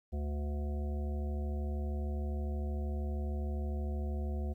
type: harmonic tone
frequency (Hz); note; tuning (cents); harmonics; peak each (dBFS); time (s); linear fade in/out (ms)
72.8; D2; -15; 1 / 3 / 5 / 7 / 9 / 10; -33 / -43 / -47 / -50 / -52 / -53; 0.12-4.54; 20
effects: 12-bit